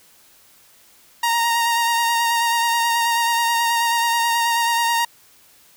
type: tone with vibrato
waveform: sawtooth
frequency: 932.3 Hz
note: A#5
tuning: in tune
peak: -13 dBFS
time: 1.23-5.05 s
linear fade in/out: 5 ms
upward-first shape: sine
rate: 9.3 Hz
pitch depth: 21 cents each way
effects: white hiss -52 dBFS RMS until 5.76 s